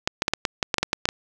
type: clicks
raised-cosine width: 0.2 ms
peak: -3 dBFS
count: 12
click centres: 0.075 / 0.221 / 0.281 / 0.336 / 0.452 / 0.628 / 0.742 / 0.783 / 0.83 / 0.931 / 1.055 / 1.089 s
effects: none